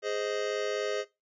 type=chord; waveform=square; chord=Ab major; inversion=none; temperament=just; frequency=415.3 / 519.1 / 623 Hz; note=Ab4 / C5 / Eb5; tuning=0 / -14 / +2 cents; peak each=-33 / -36 / -36 dBFS; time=0.02-1.05 s; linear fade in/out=50 ms; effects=noise-tail reverb RT60 0.2 s tail -17 dB re dry + resampled to 16000 Hz